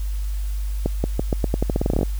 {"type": "accelerating click train", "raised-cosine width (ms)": 2, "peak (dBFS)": -7, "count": 17, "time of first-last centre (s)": [0.86, 2.031], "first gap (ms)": 180, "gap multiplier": 0.86, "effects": ["added 50 Hz sine -22 dBFS peak until 2.19 s", "white hiss -45 dBFS RMS until 2.19 s"]}